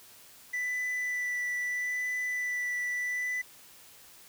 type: tone with vibrato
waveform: triangle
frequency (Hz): 1981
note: B6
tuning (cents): +5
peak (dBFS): -28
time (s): 0.53-3.42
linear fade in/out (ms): 10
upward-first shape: sine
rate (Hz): 0.77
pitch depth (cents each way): 12
effects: white hiss -54 dBFS RMS until 4.28 s